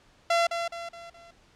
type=tone with echo; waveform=sawtooth; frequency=680 Hz; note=F5; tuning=46 cents flat; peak=-17 dBFS; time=0.3-0.47 s; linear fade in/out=5 ms; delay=210 ms; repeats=4; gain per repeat=-7 dB; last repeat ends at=1.31 s; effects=pink hiss -60 dBFS RMS until 1.55 s + low-pass 6000 Hz 12 dB/octave